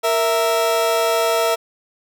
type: tone pair together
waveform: 30% pulse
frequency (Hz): 464.1 / 660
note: A#4 / E5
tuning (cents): -8 / +2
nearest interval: tritone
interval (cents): 610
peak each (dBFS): -17 / -15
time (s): 0.03-1.56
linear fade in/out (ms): 20
effects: none